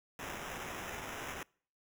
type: noise with sample-and-hold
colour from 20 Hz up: blue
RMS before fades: -43 dBFS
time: 0.19-1.43 s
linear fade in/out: 2 ms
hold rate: 4410 Hz
effects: noise-tail reverb RT60 0.5 s tail -26 dB re dry